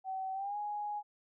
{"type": "tone with pitch glide", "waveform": "sine", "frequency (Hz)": [762, 831], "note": ["G5", "G#5"], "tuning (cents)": [-49, 1], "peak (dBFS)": -35, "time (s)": [0.04, 1.03], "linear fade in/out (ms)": 50, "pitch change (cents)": 150, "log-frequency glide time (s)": [0.33, 0.57], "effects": []}